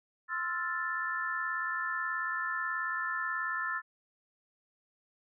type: chord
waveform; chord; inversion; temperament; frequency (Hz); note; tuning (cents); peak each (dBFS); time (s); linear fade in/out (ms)
sine; F major seventh; second; equal; 1046.5 / 1318.5 / 1396.9 / 1760; C6 / E6 / F6 / A6; 0 / 0 / 0 / 0; -40 / -37 / -39 / -34; 0.28-3.82; 50
effects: none